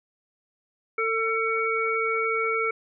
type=harmonic tone; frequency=448.3 Hz; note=A4; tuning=32 cents sharp; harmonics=1 / 3 / 5; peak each=-27 / -27 / -27 dBFS; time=0.98-2.71 s; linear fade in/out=5 ms; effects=none